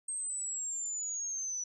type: linear sweep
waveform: sine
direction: down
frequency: 8430 to 5900 Hz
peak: -34 dBFS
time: 0.08-1.64 s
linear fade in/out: 5 ms
effects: none